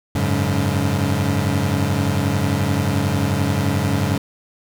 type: chord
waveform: 25% pulse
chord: F# suspended second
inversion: none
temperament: equal with one note detuned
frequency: 92.5 / 103.83 / 140.85 Hz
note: F#2 / G#2 / C#3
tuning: 0 / 0 / +28 cents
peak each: -18 dBFS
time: 0.15-4.18 s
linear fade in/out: 5 ms
effects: none